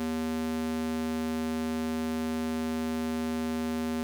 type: tone with high-pass filter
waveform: square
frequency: 79.8 Hz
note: D#2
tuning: 44 cents sharp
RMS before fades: -31 dBFS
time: 0-4.03 s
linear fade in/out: 0 ms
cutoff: 230 Hz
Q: 2.3
effects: none